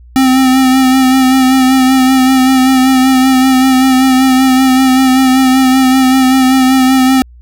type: tone with vibrato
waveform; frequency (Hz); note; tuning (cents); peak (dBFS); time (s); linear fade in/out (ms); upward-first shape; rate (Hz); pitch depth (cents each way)
square; 260.9; C4; -5; -6; 0.16-7.22; 0; sine; 5.2; 29
effects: added 60 Hz sine -34 dBFS peak until 7.41 s